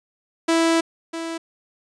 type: tone pair in turn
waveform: sawtooth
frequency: 329.6 / 329.6 Hz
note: E4 / E4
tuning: 0 / 0 cents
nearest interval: unison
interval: 0 cents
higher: neither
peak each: -12 / -23 dBFS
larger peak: first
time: 0.48-0.81 / 1.13-1.38 s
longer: first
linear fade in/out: 10 ms
effects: resampled to 22050 Hz